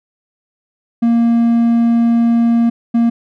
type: tone pair in turn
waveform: triangle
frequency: 233.1 / 233.1 Hz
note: A#3 / A#3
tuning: 0 / 0 cents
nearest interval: unison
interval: 0 cents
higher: neither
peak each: -7 dBFS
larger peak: neither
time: 1.02-2.7 / 2.94-3.1 s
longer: first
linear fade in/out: 10 ms
effects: none